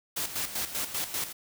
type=noise with tremolo; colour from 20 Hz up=white; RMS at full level=-31 dBFS; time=0.16-1.33 s; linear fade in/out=10 ms; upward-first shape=square; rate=5.1 Hz; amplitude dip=65%; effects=none